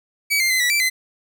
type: tone with pitch steps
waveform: sawtooth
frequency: 2279 / 2101 / 2047 / 1950 / 2335 / 2045 Hz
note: C#7 / C7 / C7 / B6 / D7 / C7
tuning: +47 / +7 / -38 / -23 / -11 / -40 cents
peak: -13 dBFS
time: 0.3-0.9 s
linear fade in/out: 20 ms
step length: 100 ms
effects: none